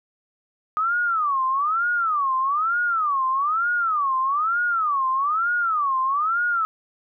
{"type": "tone with vibrato", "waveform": "sine", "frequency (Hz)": 1226, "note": "D#6", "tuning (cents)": -26, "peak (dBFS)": -19, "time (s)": [0.77, 6.65], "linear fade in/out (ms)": 0, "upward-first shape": "sine", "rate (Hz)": 1.1, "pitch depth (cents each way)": 280, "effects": []}